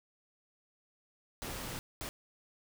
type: noise bursts at uneven times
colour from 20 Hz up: pink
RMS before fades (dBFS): -41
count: 2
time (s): 1.42-1.79 / 2.01-2.09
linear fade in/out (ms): 0
effects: none